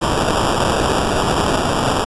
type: noise with sample-and-hold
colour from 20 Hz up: white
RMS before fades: -17 dBFS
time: 0.01-2.05 s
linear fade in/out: 20 ms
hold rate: 2100 Hz
effects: resampled to 24000 Hz